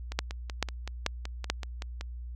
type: two click trains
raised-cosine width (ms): 0.2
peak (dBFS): -20 / -9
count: 11 / 4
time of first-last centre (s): 0.12-2.01 / 0.19-1.5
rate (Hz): 5.29 / 2.29
effects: added 60 Hz sine -37 dBFS peak until 2.35 s